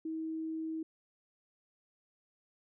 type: tone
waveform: sine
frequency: 320 Hz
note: D#4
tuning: 49 cents sharp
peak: -35 dBFS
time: 0.05-0.83 s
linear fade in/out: 5 ms
effects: none